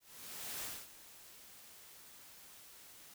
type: noise with ADSR envelope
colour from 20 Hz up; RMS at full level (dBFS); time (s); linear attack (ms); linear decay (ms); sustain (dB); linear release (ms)
white; -42; 0-3.14; 630; 240; -15; 4
effects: none